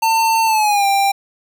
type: tone with pitch glide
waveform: square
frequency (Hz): 899 to 791.7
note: A5 to G5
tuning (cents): +37 to +17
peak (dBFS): -13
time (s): 0.02-1.12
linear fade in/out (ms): 10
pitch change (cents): -220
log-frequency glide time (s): 0.45-0.86
effects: none